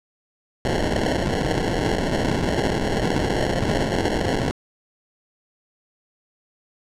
white noise with sample-and-hold, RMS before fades -22 dBFS, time 0.65-4.51 s, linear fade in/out 0 ms, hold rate 1225 Hz, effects low-pass 7000 Hz 12 dB/octave

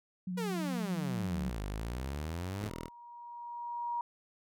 sine tone with vibrato, 182 Hz, F#3, 28 cents flat, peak -34 dBFS, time 0.27-1.5 s, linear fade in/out 5 ms, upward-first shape square, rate 12 Hz, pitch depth 29 cents each way
sawtooth exponential two-way sweep, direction down then up, 493.9 to 48.35 to 109.8 Hz, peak -32 dBFS, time 0.37-2.7 s, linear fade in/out 10 ms, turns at 1.64 s
sine tone with exponential growth, 951 Hz, A#5, 34 cents sharp, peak -31 dBFS, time 1.8-4.01 s, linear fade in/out 2 ms, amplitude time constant 480 ms
5% pulse tone, 41.2 Hz, E1, in tune, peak -29 dBFS, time 2.59-2.9 s, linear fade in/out 50 ms
effects none

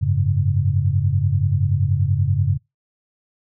sine chord, F# suspended second, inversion none, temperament equal with one note detuned, 92.5 / 102.93 / 138.59 Hz, F#2 / G#2 / C#3, 0 / -15 / 0 cents, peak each -20 dBFS, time 0.01-2.58 s, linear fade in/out 20 ms, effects noise-tail reverb RT60 0.2 s tail -25 dB re dry

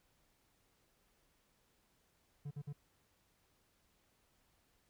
triangle tone bursts, 144.8 Hz, D3, 24 cents flat, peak -39 dBFS, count 3, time 2.45-2.73 s, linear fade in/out 10 ms, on 60 ms, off 50 ms, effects pink hiss -75 dBFS RMS until 4.89 s

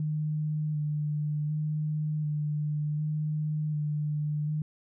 sine tone with vibrato, 151.2 Hz, D#3, 49 cents flat, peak -27 dBFS, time 0-4.62 s, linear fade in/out 2 ms, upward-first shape square, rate 0.67 Hz, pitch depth 17 cents each way, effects none

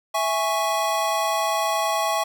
square chord, C# minor, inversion first, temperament equal, 659.3 / 830.6 / 1108.7 Hz, E5 / G#5 / C#6, 0 / 0 / 0 cents, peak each -26 dBFS, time 0.14-2.24 s, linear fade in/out 10 ms, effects none

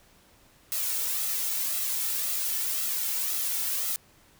blue noise with flanger, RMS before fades -29 dBFS, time 0.72-3.96 s, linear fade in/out 0 ms, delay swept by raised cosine 1.5 to 2.29 ms, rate 1.9 Hz, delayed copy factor +0.55, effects pink hiss -59 dBFS RMS until 4.39 s

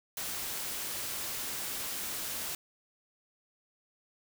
white noise, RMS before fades -37 dBFS, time 0.17-2.55 s, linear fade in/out 2 ms, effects none

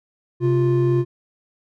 triangle tone pair together, 131.4 / 350.8 Hz, C3 / F4, +8 / +8 cents, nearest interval octave + perfect fourth, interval 1700 cents, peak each -16 dBFS, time 0.4-1.05 s, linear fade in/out 50 ms, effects none

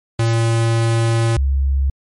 square / sine tone pair in turn, 114.8 / 68.1 Hz, A#2 / C#2, -26 / -30 cents, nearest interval major sixth, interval 904 cents, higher first, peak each -14 / -13 dBFS, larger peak second, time 0.19-1.37 / 1.37-1.9 s, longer first, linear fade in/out 5 ms, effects MP3 48 kbps

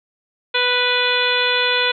harmonic tone with a mistuned harmonic, 493.9 Hz, B4, in tune, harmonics 1 / 2 / 3 / 4 / 5 / 6 / 7 / 8, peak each -23 / -25 / -22 / -26 / -22 / -27 / -21 / -27 dBFS, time 0.54-1.92 s, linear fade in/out 10 ms, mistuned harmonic 8, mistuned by +44 cents, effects none

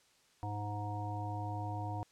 harmonic tone, 103.83 Hz, G#2, in tune, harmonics 1 / 3 / 5 / 7 / 9, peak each -38 / -46 / -52 / -43 / -44 dBFS, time 0.43-2.03 s, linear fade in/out 0 ms, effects white hiss -68 dBFS RMS until 2.11 s + low-pass 8000 Hz 12 dB/octave

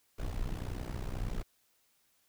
brown noise with amplitude modulation, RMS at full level -33 dBFS, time 0.18-1.43 s, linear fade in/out 10 ms, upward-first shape sine, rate 61.8 Hz, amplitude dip 85%, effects white hiss -72 dBFS RMS until 2.28 s

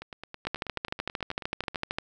two click trains, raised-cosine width 0.3 ms, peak -13 / -23 dBFS, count 21 / 17, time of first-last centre 0.47-1.985 / 0.02-1.746 s, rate 13.2 / 9.27 Hz, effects none

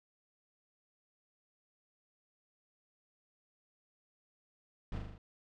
brown noise with echo, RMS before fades -39 dBFS, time 4.92-4.98 s, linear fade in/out 2 ms, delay 40 ms, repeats 5, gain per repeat -3 dB, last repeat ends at 5.18 s, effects low-pass 4000 Hz 12 dB/octave

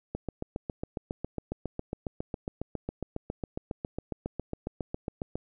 click train, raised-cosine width 2 ms, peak -19 dBFS, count 39, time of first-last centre 0.15-5.355 s, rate 7.3 Hz, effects none

